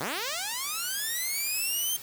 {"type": "linear sweep", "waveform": "5% pulse", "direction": "up", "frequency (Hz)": [109.5, 3193], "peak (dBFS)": -19, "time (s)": [0, 1.97], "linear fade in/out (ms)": 10, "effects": ["white hiss -44 dBFS RMS until 2.02 s"]}